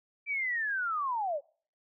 sine linear sweep, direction down, 2349 to 533 Hz, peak -29 dBFS, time 0.26-1.41 s, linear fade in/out 50 ms, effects noise-tail reverb RT60 0.5 s tail -26 dB re dry

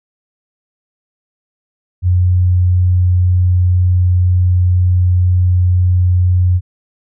sine tone, 90.2 Hz, F#2, 44 cents flat, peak -8 dBFS, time 2.02-6.61 s, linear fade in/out 50 ms, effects none

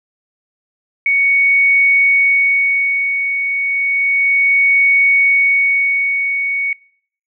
sine tone with tremolo, 2229 Hz, C#7, 9 cents sharp, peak -8 dBFS, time 1.06-6.73 s, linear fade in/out 2 ms, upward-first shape sine, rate 0.32 Hz, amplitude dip 55%, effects noise-tail reverb RT60 0.6 s tail -25 dB re dry

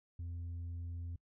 sine tone, 85.6 Hz, F2, 34 cents flat, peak -37 dBFS, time 0.19-1.16 s, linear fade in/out 5 ms, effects noise-tail reverb RT60 0.1 s tail -26 dB re dry + tanh soft clip ceiling -39 dBFS

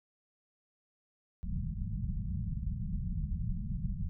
pink low-pass noise, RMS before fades -35 dBFS, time 1.43-4.09 s, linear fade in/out 0 ms, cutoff 210 Hz, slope 96 dB/octave, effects none

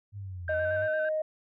sine linear two-way sweep, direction down then up, 103.4 to 82.41 to 103.4 Hz, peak -36 dBFS, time 0.12-0.89 s, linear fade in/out 50 ms, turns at 0.54 s
sine tone with vibrato, 1549 Hz, G6, 21 cents flat, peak -31 dBFS, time 0.48-1.09 s, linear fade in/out 2 ms, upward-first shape square, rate 8.8 Hz, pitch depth 30 cents each way
sine tone, 622.3 Hz, D#5, in tune, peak -26 dBFS, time 0.49-1.22 s, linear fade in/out 5 ms
effects tanh soft clip ceiling -19 dBFS

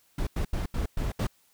brown noise bursts at uneven times, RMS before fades -28 dBFS, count 6, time 0.18-0.27 / 0.36-0.45 / 0.53-0.66 / 0.74-0.86 / 0.97-1.12 / 1.19-1.27 s, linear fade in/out 5 ms, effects white hiss -65 dBFS RMS until 1.53 s

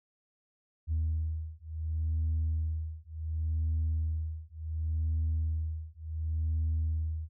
sine beating tone pair, 79 / 79.69 Hz, D#2 / D#2, +27 / +42 cents, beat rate 0.69 Hz, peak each -31 dBFS, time 0.87-7.29 s, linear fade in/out 50 ms, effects tanh soft clip ceiling -24 dBFS

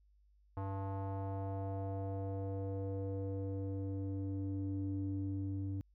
square tone with low-pass filter sweep, 97.4 Hz, G2, 11 cents flat, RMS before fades -39 dBFS, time 0.57-5.81 s, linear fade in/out 0 ms, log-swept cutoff 960 to 240 Hz, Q 3, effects added 50 Hz sine -65 dBFS peak until 5.94 s

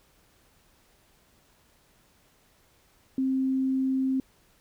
sine tone, 263.9 Hz, C4, 15 cents sharp, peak -23 dBFS, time 3.18-4.2 s, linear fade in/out 2 ms, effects pink hiss -63 dBFS RMS until 4.6 s

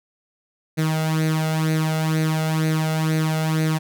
sawtooth tone with flanger, 157.8 Hz, D#3, 25 cents sharp, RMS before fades -21 dBFS, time 0.77-3.79 s, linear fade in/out 20 ms, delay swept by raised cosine 0.47 to 1.47 ms, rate 2.1 Hz, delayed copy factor +0.65, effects none

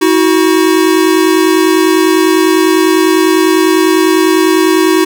square tone pair together, 320 / 370 Hz, D#4 / F#4, +49 / 0 cents, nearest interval minor third, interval 251 cents, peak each -10 dBFS, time 0.01-5.05 s, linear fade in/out 10 ms, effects none

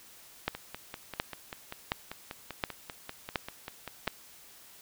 two click trains, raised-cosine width 0.3 ms, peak -12 / -22 dBFS, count 6 / 19, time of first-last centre 0.48-4.077 / 0.55-4.073 s, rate 1.39 / 5.11 Hz, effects white hiss -54 dBFS RMS until 4.81 s

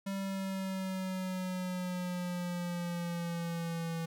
square exponential sweep, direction down, 195.9 to 164.81 Hz, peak -35 dBFS, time 0.06-4.06 s, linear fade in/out 10 ms, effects none

